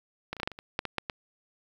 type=clicks; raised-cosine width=0.3 ms; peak=-17 / -27 / -19 / -12 / -13 / -27 / -26 / -11 / -16 / -12 / -16 dBFS; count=11; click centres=0.33 / 0.367 / 0.4 / 0.432 / 0.475 / 0.517 / 0.589 / 0.791 / 0.853 / 0.983 / 1.098 s; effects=8-bit